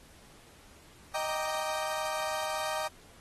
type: chord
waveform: 35% pulse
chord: Eb major seventh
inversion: none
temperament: equal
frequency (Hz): 622.3 / 784 / 932.3 / 1174.7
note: Eb5 / G5 / Bb5 / D6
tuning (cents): 0 / 0 / 0 / 0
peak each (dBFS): -33 / -36 / -36 / -37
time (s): 1.14-2.88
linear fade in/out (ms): 10
effects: pink hiss -57 dBFS RMS until 3.2 s + AAC 32 kbps